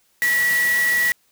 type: tone in noise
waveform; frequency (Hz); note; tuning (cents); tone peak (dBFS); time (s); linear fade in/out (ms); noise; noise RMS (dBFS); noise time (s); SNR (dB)
sine; 1937; B6; -34; -16; 0.22-1.12; 0; white; -28; 0.22-1.12; +9
effects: white hiss -62 dBFS RMS until 1.31 s